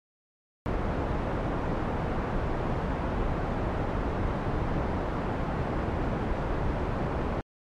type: low-pass noise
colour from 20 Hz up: pink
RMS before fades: -29 dBFS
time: 0.66-7.41 s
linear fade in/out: 0 ms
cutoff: 1100 Hz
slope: 12 dB/octave
effects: MP3 64 kbps